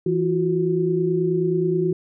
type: tone cluster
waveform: sine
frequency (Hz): 165.3 / 338.4 / 367.8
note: E3 / E4 / F#4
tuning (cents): +5 / +45 / -10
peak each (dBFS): -23 / -27 / -20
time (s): 0.06-1.93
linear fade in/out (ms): 5
effects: none